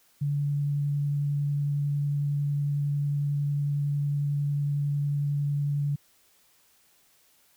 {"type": "tone with vibrato", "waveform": "sine", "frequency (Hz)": 143.9, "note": "D3", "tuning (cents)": -35, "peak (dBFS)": -24, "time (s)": [0.21, 5.96], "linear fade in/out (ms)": 10, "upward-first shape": "sine", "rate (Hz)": 11, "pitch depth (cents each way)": 8, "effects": ["white hiss -63 dBFS RMS until 7.56 s"]}